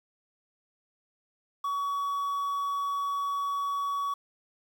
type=tone with quantisation; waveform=triangle; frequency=1130 Hz; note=C#6; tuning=33 cents sharp; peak=-26 dBFS; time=1.64-4.14 s; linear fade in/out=5 ms; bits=9; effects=none